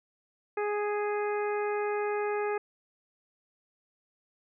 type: harmonic tone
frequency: 415.3 Hz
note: G#4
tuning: in tune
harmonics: 1 / 2 / 3 / 4 / 5 / 6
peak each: -29 / -35 / -39 / -41 / -43 / -45 dBFS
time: 0.57-2.58 s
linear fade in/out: 5 ms
effects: none